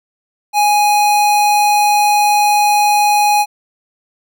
square tone, 830.6 Hz, G#5, in tune, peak -10 dBFS, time 0.53-3.46 s, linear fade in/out 50 ms, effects none

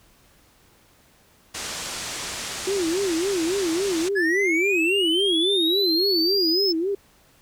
white low-pass noise, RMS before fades -32 dBFS, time 1.54-4.09 s, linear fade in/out 10 ms, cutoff 8200 Hz, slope 24 dB/octave
sine tone with vibrato, 359.9 Hz, F#4, 48 cents flat, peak -21 dBFS, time 2.67-6.95 s, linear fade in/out 5 ms, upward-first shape sine, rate 3.6 Hz, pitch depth 200 cents each way
triangle linear sweep, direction up, 1671 to 5274 Hz, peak -19 dBFS, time 4.15-6.73 s, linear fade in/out 20 ms
effects pink hiss -57 dBFS RMS until 7.41 s

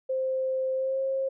sine tone with pitch glide, 523.3 to 535.2 Hz, C5 to C5, 0 to +39 cents, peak -25 dBFS, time 0.09-1.29 s, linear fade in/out 10 ms, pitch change +39 cents, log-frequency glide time 0.74-1 s, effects none

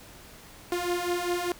sawtooth beating tone pair, 349.2 / 354.2 Hz, F4 / F4, 0 / +24 cents, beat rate 5 Hz, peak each -27 / -25 dBFS, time 0.72-1.52 s, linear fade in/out 2 ms, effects pink hiss -49 dBFS RMS until 1.59 s

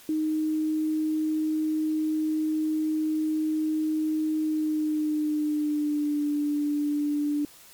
sine tone with pitch glide, 311.1 to 293.6 Hz, D#4 to D4, 0 to 0 cents, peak -23 dBFS, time 0.09-7.45 s, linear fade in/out 2 ms, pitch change -100 cents, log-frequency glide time 4.41-6.24 s, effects white hiss -51 dBFS RMS until 7.73 s + MP3 96 kbps

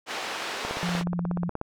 pink band-pass noise, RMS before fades -33 dBFS, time 0.06-1.04 s, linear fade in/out 50 ms, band 540 to 4600 Hz, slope 12 dB/octave
click train, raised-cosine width 1 ms, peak -17 dBFS, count 17, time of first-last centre 0.65-1.614 s, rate 16.6 Hz
sine tone with vibrato, 174.61 Hz, F3, in tune, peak -26 dBFS, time 0.83-1.49 s, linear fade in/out 5 ms, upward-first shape sine, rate 4.4 Hz, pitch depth 11 cents each way
effects none

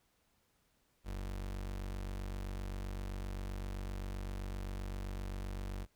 35% pulse tone, 47.7 Hz, G1, 47 cents flat, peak -37 dBFS, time 1.04-5.87 s, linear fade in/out 50 ms, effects pink hiss -75 dBFS RMS until 5.95 s

